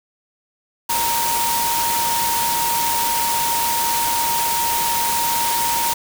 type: tone in noise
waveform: sine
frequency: 932.3 Hz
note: A#5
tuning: in tune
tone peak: -20 dBFS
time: 0.89-5.94 s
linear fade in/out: 10 ms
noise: white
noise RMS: -22 dBFS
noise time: 0.89-5.94 s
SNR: -1 dB
effects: none